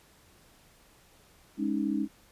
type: chord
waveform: sine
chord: Ab suspended fourth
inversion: none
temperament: equal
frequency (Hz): 207.7 / 277.2 / 311.1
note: Ab3 / Db4 / Eb4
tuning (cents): 0 / 0 / 0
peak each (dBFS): -31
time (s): 1.57-2.08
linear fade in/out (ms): 50
effects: pink hiss -60 dBFS RMS until 2.31 s + resampled to 32000 Hz